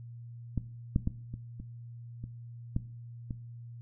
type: clicks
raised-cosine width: 5 ms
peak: -18 / -13 / -16 / -27 / -28 / -28 / -17 / -24 dBFS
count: 8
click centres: 0.577 / 0.961 / 1.074 / 1.34 / 1.6 / 2.24 / 2.764 / 3.308 s
effects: noise-tail reverb RT60 0.5 s tail -17 dB re dry + added 118 Hz sine -43 dBFS peak until 3.81 s